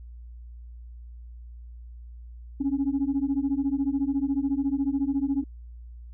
sine beating tone pair, 269.5 / 283.5 Hz, C#4 / C#4, -49 / +39 cents, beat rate 14 Hz, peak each -25 dBFS, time 2.6-5.44 s, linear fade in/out 10 ms, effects tanh soft clip ceiling -18 dBFS + added 59 Hz sine -40 dBFS peak until 6.13 s

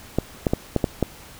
clicks, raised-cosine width 2 ms, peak -5 dBFS, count 6, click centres 0.186 / 0.468 / 0.535 / 0.763 / 0.842 / 1.027 s, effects pink hiss -44 dBFS RMS until 1.39 s

